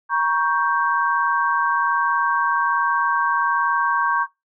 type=chord; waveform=sine; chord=G diminished; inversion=first; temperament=equal with one note detuned; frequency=947.5 / 1108.7 / 1568 Hz; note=Bb5 / Db6 / G6; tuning=+28 / 0 / 0 cents; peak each=-21 / -20 / -22 dBFS; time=0.09-4.27 s; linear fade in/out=50 ms; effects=noise-tail reverb RT60 0.2 s tail -20 dB re dry